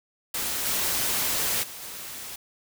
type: noise with level steps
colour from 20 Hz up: white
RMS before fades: -29 / -26 / -40 / -38 dBFS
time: 0.34-2.36 s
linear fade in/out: 5 ms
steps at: 0.65 / 1.62 / 1.81 s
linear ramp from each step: 20 ms
effects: none